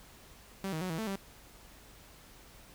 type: tone with pitch steps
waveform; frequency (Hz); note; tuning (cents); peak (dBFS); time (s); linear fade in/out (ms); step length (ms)
sawtooth; 193.6 / 158.1 / 184.5 / 161.8 / 221.2 / 195.3; G3 / D#3 / F#3 / E3 / A3 / G3; -21 / +28 / -5 / -32 / +9 / -6; -30; 0.64-1.156; 0; 86
effects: added 50 Hz sine -62 dBFS peak until 2.74 s + pink hiss -56 dBFS RMS until 2.74 s